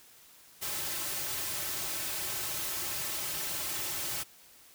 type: noise with comb filter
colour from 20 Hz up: white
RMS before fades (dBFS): -35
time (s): 0.61-4.24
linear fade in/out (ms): 20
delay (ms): 4.2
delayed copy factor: -0.75
effects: white hiss -57 dBFS RMS until 4.74 s